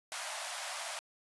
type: high-pass noise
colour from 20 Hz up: pink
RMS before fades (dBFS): -40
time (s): 0.12-0.99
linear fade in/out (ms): 0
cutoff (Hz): 590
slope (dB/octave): 96
effects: resampled to 24000 Hz